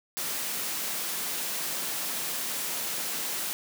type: high-pass noise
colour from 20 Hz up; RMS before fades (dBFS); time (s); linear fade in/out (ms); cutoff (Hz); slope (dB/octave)
white; -32; 0.17-3.53; 0; 140; 48
effects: none